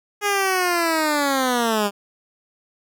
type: linear sweep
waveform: 10% pulse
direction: down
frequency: 415.3 to 198.4 Hz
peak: -10 dBFS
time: 0.21-1.91 s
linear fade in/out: 50 ms
effects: none